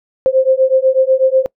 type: beating tone pair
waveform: sine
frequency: 521 / 529.1 Hz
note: C5 / C5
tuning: -7 / +19 cents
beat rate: 8.1 Hz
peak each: -12 dBFS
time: 0.26-1.46 s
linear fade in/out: 0 ms
effects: noise-tail reverb RT60 0.1 s tail -25 dB re dry